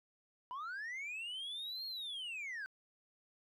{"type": "linear two-way sweep", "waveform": "sine", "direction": "up then down", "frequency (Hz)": [965, 4303, 1505], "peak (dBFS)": -38, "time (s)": [0.51, 2.66], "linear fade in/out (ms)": 0, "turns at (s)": 1.86, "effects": ["tanh soft clip ceiling -40 dBFS", "13-bit"]}